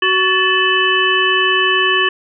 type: harmonic tone with a mistuned harmonic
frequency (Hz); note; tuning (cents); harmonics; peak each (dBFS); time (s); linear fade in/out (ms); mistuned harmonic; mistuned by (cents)
374.1; F#4; +19; 1 / 3 / 5 / 7 / 8; -19 / -18 / -16 / -20 / -17; 0.02-2.09; 5; 5; -120
effects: none